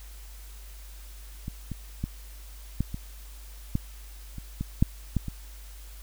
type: clicks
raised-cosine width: 5 ms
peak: -21 / -20 / -16 / -13 / -21 / -12 / -26 / -17 / -7 / -12 / -21 dBFS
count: 11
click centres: 1.481 / 1.717 / 2.04 / 2.806 / 2.944 / 3.754 / 4.383 / 4.61 / 4.825 / 5.167 / 5.283 s
effects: added 50 Hz sine -42 dBFS peak until 6.02 s + white hiss -52 dBFS RMS until 6.02 s